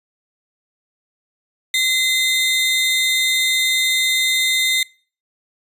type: tone pair together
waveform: 40% pulse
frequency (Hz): 2058 / 3667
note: C7 / A#7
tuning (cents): -29 / -29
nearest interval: minor seventh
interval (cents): 1000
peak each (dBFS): -17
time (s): 1.74-4.83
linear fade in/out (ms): 2
effects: noise-tail reverb RT60 0.4 s tail -23 dB re dry + resampled to 32000 Hz